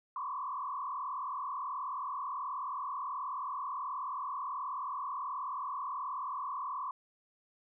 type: tone with frequency modulation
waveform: sine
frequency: 1080 Hz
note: C#6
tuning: 45 cents flat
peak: -35 dBFS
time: 0.16-6.91 s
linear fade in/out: 2 ms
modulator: 38.6 Hz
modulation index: 2.3
effects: none